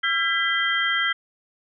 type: tone cluster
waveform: sine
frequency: 1359 / 1614 / 1994 / 3175 Hz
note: F6 / G#6 / B6 / G7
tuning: -48 / -50 / +16 / +21 cents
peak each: -26 / -26 / -24 / -26 dBFS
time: 0.03-1.13 s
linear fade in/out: 10 ms
effects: none